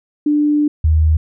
sine tone pair in turn, 296.4 / 78.51 Hz, D4 / D#2, +16 / +16 cents, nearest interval octave + major seventh, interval 2300 cents, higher first, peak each -11 / -9 dBFS, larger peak second, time 0.26-0.68 / 0.84-1.17 s, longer first, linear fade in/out 5 ms, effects none

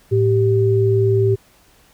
sine tone pair together, 110.08 / 389.7 Hz, A2 / G4, +1 / -10 cents, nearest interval octave + minor seventh, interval 2189 cents, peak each -15 dBFS, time 0.11-1.36 s, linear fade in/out 20 ms, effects pink hiss -53 dBFS RMS until 1.93 s

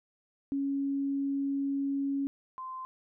sine tone pair in turn, 277.2 / 1037.5 Hz, C#4 / C6, 0 / -15 cents, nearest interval octave + major seventh, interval 2285 cents, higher second, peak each -28 / -37 dBFS, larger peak first, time 0.52-2.27 / 2.58-2.85 s, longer first, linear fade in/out 0 ms, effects none

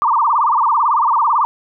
sine tone with vibrato, 1046.5 Hz, C6, in tune, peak -11 dBFS, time 0.02-1.45 s, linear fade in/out 0 ms, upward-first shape sine, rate 18 Hz, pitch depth 260 cents each way, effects none

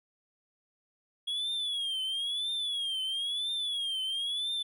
triangle tone with vibrato, 3322 Hz, G#7, in tune, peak -29 dBFS, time 1.27-4.63 s, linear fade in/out 10 ms, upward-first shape triangle, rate 1 Hz, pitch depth 150 cents each way, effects none

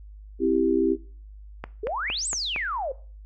sine chord, C major, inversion none, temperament equal, 261.6 / 329.6 / 392 Hz, C4 / E4 / G4, 0 / 0 / 0 cents, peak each -25 / -23 / -23 dBFS, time 0.39-0.97 s, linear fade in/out 50 ms
click train, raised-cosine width 0.5 ms, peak -17 dBFS, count 5, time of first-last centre 1.64-2.562 s, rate 4.34 Hz
sine exponential two-way sweep, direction up then down, 392 to 8480 to 500 Hz, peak -26 dBFS, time 1.83-2.92 s, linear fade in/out 5 ms, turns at 2.28 s
effects noise-tail reverb RT60 0.4 s tail -19 dB re dry + added 51 Hz sine -41 dBFS peak until 3.25 s

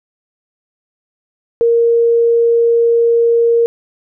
sine tone, 466.2 Hz, A#4, in tune, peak -8 dBFS, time 1.61-3.66 s, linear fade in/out 0 ms, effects none

